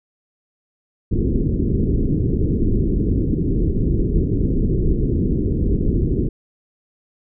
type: low-pass noise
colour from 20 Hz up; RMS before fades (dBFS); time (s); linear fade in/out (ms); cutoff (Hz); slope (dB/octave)
pink; -18; 1.11-6.29; 10; 410; 48
effects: none